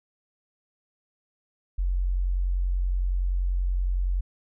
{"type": "tone", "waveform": "sine", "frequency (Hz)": 45.28, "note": "F#1", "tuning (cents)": -37, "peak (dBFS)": -22, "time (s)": [1.78, 4.21], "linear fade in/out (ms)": 10, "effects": []}